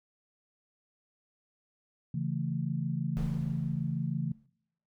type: chord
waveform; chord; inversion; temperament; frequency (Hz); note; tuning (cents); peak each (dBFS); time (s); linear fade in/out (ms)
sine; A major; first; equal; 138.59 / 164.81 / 220; C#3 / E3 / A3; 0 / 0 / 0; -33 / -33 / -38; 2.14-4.32; 5
type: noise with exponential decay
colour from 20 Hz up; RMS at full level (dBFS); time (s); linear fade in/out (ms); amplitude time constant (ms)
brown; -37; 3.17-4.46; 0; 280
effects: noise-tail reverb RT60 0.7 s tail -24 dB re dry